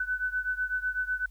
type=beating tone pair; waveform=sine; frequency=1500 / 1508 Hz; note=F#6 / F#6; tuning=+23 / +32 cents; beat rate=8 Hz; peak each=-30 / -32 dBFS; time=0-1.26 s; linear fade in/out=5 ms; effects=added 50 Hz sine -47 dBFS peak until 1.3 s + white hiss -68 dBFS RMS until 1.3 s